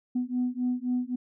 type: beating tone pair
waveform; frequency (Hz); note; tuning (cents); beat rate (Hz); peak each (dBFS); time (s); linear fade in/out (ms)
sine; 246.9 / 250.7; B3 / B3; 0 / +26; 3.8; -28 / -28; 0.15-1.16; 10
effects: tanh soft clip ceiling -20 dBFS